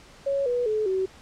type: tone with pitch steps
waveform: sine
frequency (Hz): 554.4 / 488.2 / 430 / 378.7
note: C#5 / B4 / A4 / F#4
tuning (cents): 0 / -20 / -40 / +40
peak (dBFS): -22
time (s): 0.26-1.06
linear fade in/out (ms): 10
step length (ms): 200
effects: pink hiss -50 dBFS RMS until 1.21 s + low-pass 7000 Hz 12 dB/octave